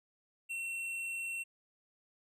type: tone with hard clipping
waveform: sine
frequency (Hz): 2715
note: F7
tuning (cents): -50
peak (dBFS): -38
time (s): 0.49-1.44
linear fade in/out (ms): 20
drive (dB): 8
effects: none